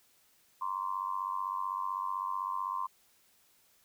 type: tone with amplitude modulation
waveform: sine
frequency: 1046 Hz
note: C6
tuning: 1 cent flat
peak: -28 dBFS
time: 0.61-2.87 s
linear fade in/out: 10 ms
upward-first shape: sine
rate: 95.8 Hz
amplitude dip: 95%
effects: white hiss -67 dBFS RMS until 3.84 s